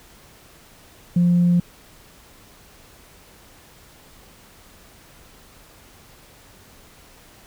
sine tone, 175 Hz, F3, 4 cents sharp, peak -12 dBFS, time 1.16-1.6 s, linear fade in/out 5 ms, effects tanh soft clip ceiling -10 dBFS + pink hiss -49 dBFS RMS until 7.46 s

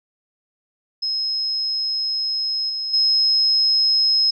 sine tone with level steps, 5140 Hz, E8, 45 cents flat, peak -20 / -23 / -14 dBFS, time 1.02-4.31 s, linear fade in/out 10 ms, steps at 2.69 / 2.93 s, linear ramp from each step 10 ms, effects none

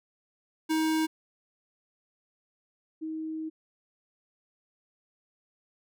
square / sine tone pair in turn, 316.4 / 316.4 Hz, D#4 / D#4, +29 / +29 cents, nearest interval unison, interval 0 cents, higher neither, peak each -25 / -32 dBFS, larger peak first, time 0.69-1.07 / 3.01-3.5 s, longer second, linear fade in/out 20 ms, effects none

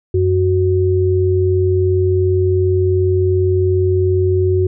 sine tone pair together, 92.72 / 370 Hz, F#2 / F#4, +4 / 0 cents, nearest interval 2 octaves, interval 2396 cents, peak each -14 dBFS, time 0.14-4.67 s, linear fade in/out 5 ms, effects none

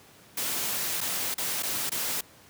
white noise with dropouts, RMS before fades -30 dBFS, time 0.37-2.21 s, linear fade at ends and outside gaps 5 ms, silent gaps 1.007-1.011 / 1.343-1.38 / 1.625-1.631 / 1.896-1.917 s, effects pink hiss -54 dBFS RMS until 2.49 s + high-pass 100 Hz 12 dB/octave

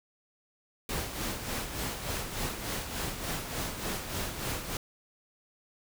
pink noise with tremolo, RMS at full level -33 dBFS, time 0.89-4.77 s, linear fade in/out 2 ms, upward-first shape sine, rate 3.4 Hz, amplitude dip 55%, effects none

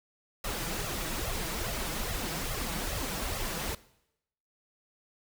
pink noise with flanger, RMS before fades -34 dBFS, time 0.44-3.75 s, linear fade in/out 5 ms, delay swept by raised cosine 1.5 to 6.2 ms, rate 2.4 Hz, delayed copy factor +0.75, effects noise-tail reverb RT60 0.8 s tail -19 dB re dry

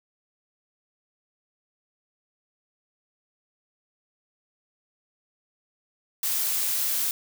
blue noise, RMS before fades -26 dBFS, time 6.23-7.11 s, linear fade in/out 2 ms, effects none

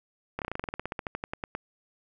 slowing click train, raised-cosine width 0.5 ms, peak -17 dBFS, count 20, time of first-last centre 0.39-1.55 s, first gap 28 ms, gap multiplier 1.08, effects none

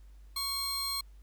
sawtooth tone pair together, 1108.7 / 4186 Hz, C#6 / C8, 0 / 0 cents, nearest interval octave + major seventh, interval 2300 cents, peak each -35 / -30 dBFS, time 0.36-1.01 s, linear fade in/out 5 ms, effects added 50 Hz sine -50 dBFS peak until 1.22 s + pink hiss -70 dBFS RMS until 1.22 s

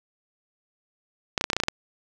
clicks, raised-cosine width 0.2 ms, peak -5 dBFS, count 9, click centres 1.378 / 1.411 / 1.441 / 1.501 / 1.532 / 1.566 / 1.601 / 1.636 / 1.684 s, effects none

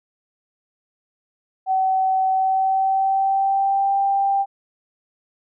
sine tone with pitch glide, 760 to 789.5 Hz, F#5 to G5, +46 to +12 cents, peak -16 dBFS, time 1.66-4.46 s, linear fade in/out 50 ms, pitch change +66 cents, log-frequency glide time 2.31-3.93 s, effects none

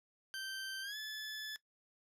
20% pulse tone with pitch glide, 1558 to 1728.7 Hz, G6 to A6, -11 to -31 cents, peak -36 dBFS, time 0.34-1.56 s, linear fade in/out 0 ms, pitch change +180 cents, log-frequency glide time 0.82-0.97 s, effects noise-tail reverb RT60 0.1 s tail -17 dB re dry + low-pass 12000 Hz 12 dB/octave

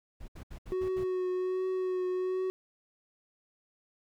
brown noise bursts, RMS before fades -43 dBFS, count 6, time 0.2-1.042 s, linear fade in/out 10 ms, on 82 ms, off 70 ms
triangle tone with vibrato, 370 Hz, F#4, in tune, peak -27 dBFS, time 0.72-2.5 s, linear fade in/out 0 ms, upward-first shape triangle, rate 1.3 Hz, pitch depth 22 cents each way
effects none

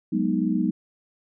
sine chord, G# minor seventh, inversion third, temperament equal with one note detuned, 185 / 207.7 / 244.4 / 311.1 Hz, F#3 / G#3 / B3 / D#4, 0 / 0 / -18 / 0 cents, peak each -26 dBFS, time 0.12-0.71 s, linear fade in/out 10 ms, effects none

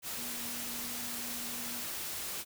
sine tone in noise, 240 Hz, B3, 49 cents flat, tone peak -47 dBFS, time 0.15-1.85 s, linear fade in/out 50 ms, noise white, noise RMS -39 dBFS, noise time 0.02-2.45 s, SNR -11 dB, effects none

